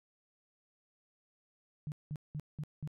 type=tone bursts; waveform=sine; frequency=150 Hz; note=D3; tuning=37 cents sharp; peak=-36 dBFS; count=5; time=1.87-2.875 s; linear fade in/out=0 ms; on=49 ms; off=190 ms; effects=none